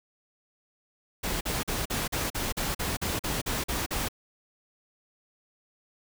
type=noise bursts; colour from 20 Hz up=pink; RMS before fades=-30 dBFS; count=13; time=1.23-4.086 s; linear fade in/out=10 ms; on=180 ms; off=43 ms; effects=none